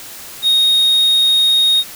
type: tone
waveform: triangle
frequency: 3729 Hz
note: A#7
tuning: in tune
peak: -8 dBFS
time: 0.42-1.84 s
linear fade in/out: 50 ms
effects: white hiss -33 dBFS RMS until 1.95 s